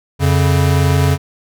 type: tone pair together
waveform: square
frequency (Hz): 88.8 / 140.55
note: F2 / C#3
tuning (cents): +29 / +24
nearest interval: minor sixth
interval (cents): 795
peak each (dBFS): -14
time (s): 0.19-1.18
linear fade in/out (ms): 50
effects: none